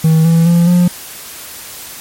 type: tone with pitch steps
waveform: triangle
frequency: 160 / 165.45 / 171.09 / 176.92 Hz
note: D#3 / E3 / F3 / F3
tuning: +49 / +7 / -35 / +23 cents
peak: -4 dBFS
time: 0.04-0.88 s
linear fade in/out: 5 ms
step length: 210 ms
effects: white hiss -30 dBFS RMS until 2 s + MP3 64 kbps